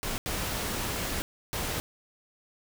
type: noise bursts at uneven times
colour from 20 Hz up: pink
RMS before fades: -32 dBFS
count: 3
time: 0.03-0.18 / 0.26-1.22 / 1.53-1.8 s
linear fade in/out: 0 ms
effects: none